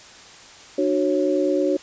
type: tone cluster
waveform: sine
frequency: 299.1 / 368.5 / 550 Hz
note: D4 / F#4 / C#5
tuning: +32 / -7 / -14 cents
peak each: -22 dBFS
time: 0.78-1.77 s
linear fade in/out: 5 ms
effects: white hiss -44 dBFS RMS until 1.82 s + resampled to 16000 Hz

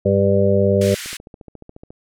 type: harmonic tone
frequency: 98.8 Hz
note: G2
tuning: 14 cents sharp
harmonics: 1 / 2 / 4 / 5 / 6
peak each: -19 / -19 / -19 / -19 / -19 dBFS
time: 0.05-0.95 s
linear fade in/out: 10 ms
type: band-pass noise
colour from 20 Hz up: pink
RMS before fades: -31 dBFS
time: 0.81-1.17 s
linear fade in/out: 5 ms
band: 1600 to 12000 Hz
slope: 24 dB/octave
type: click train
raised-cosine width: 2 ms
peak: -25 dBFS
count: 13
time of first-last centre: 1.06-1.905 s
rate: 14.2 Hz
effects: none

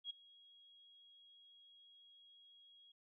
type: tone with ADSR envelope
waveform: sine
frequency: 3298 Hz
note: G#7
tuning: 13 cents flat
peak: -40 dBFS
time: 0.04-2.92 s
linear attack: 62 ms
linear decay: 10 ms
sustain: -22 dB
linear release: 6 ms
effects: none

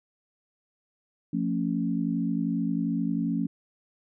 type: chord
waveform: sine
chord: F augmented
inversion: none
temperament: equal with one note detuned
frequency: 174.61 / 224.5 / 277.2 Hz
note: F3 / A3 / C#4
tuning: 0 / +35 / 0 cents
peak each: -29 dBFS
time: 1.33-3.47 s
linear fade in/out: 5 ms
effects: none

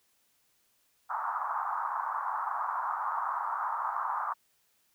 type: band-pass noise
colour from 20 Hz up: pink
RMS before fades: -33 dBFS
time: 1.09-4.34 s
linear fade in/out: 20 ms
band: 850 to 1300 Hz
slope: 48 dB/octave
effects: white hiss -71 dBFS RMS until 4.94 s

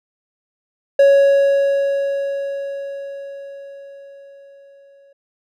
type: tone with exponential decay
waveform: triangle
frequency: 556 Hz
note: C#5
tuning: 5 cents sharp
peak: -5 dBFS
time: 0.99-5.13 s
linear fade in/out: 5 ms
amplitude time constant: 900 ms
effects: none

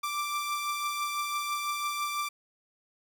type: beating tone pair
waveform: sawtooth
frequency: 1174.7 / 1180.7 Hz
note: D6 / D6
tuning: 0 / +9 cents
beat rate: 6 Hz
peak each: -27 / -35 dBFS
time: 0.03-2.29 s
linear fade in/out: 10 ms
effects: none

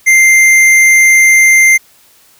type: tone with hard clipping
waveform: triangle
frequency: 2093 Hz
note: C7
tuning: in tune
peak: -5 dBFS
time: 0.06-1.78 s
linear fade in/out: 20 ms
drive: 15 dB
effects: white hiss -46 dBFS RMS until 2.39 s

